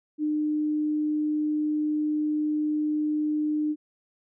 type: tone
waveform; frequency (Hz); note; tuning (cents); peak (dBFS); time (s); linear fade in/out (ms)
sine; 302.7; D#4; -48; -23; 0.18-3.76; 50
effects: none